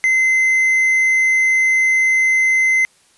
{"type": "tone", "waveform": "triangle", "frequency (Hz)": 2061, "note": "C7", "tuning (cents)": -27, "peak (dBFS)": -10, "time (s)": [0.04, 2.85], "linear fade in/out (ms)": 0, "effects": ["white hiss -54 dBFS RMS until 3.17 s", "resampled to 24000 Hz"]}